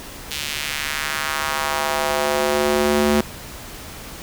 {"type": "tone with high-pass filter sweep", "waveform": "square", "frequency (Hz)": 73.42, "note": "D2", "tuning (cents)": 0, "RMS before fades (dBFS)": -21, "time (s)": [0.31, 3.21], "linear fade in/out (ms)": 0, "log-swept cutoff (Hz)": [3100, 240], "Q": 1.4, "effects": ["pink hiss -36 dBFS RMS until 4.22 s"]}